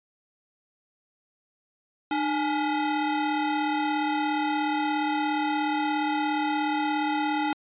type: ring-modulated tone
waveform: 40% pulse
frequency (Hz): 569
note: C#5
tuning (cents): +45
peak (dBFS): -20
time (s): 2.11-7.53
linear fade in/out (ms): 2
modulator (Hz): 266
effects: resampled to 8000 Hz